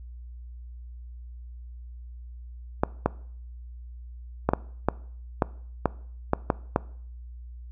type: clicks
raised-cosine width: 1 ms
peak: -6 dBFS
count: 10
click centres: 2.835 / 3.06 / 4.49 / 4.535 / 4.886 / 5.422 / 5.857 / 6.334 / 6.502 / 6.761 s
effects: noise-tail reverb RT60 0.6 s tail -21 dB re dry + added 60 Hz sine -39 dBFS peak until 7.71 s